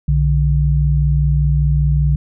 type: tone pair together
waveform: sine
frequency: 61.73 / 146.83 Hz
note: B1 / D3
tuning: 0 / 0 cents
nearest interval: octave + minor third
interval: 1500 cents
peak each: -14 dBFS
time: 0.08-2.16 s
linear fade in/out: 5 ms
effects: none